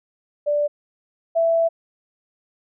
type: tone pair in turn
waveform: sine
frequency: 587.3 / 663.2 Hz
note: D5 / E5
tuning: 0 / +10 cents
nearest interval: major second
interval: 210 cents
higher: second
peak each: -17 / -15 dBFS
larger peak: second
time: 0.46-0.68 / 1.35-1.69 s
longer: second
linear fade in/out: 20 ms
effects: none